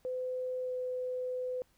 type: tone with pitch glide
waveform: sine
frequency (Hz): 508 to 504.8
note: B4 to B4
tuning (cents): +49 to +38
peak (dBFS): -33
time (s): 0.05-1.62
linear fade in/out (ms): 0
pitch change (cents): -11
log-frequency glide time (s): 0.62-0.72
effects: pink hiss -70 dBFS RMS until 1.77 s